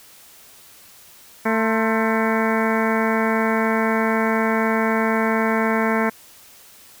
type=harmonic tone with a mistuned harmonic; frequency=223 Hz; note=A3; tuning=23 cents sharp; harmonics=1 / 2 / 3 / 4 / 5 / 6 / 7 / 8 / 9 / 10; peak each=-21 / -24 / -26 / -27 / -28 / -29 / -29 / -30 / -31 / -31 dBFS; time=1.45-6.1 s; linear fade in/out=10 ms; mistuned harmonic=5; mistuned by=-79 cents; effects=white hiss -47 dBFS RMS until 7 s